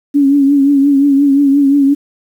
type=tone with vibrato; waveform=sine; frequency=280 Hz; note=C#4; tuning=18 cents sharp; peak=-6 dBFS; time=0.14-1.95 s; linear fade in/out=20 ms; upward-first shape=triangle; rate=5.7 Hz; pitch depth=61 cents each way; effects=7-bit